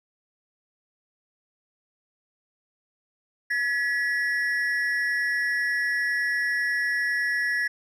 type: ring-modulated tone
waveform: triangle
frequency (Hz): 1815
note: A#6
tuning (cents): -47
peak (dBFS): -18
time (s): 3.5-7.68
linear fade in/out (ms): 10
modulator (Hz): 124
effects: none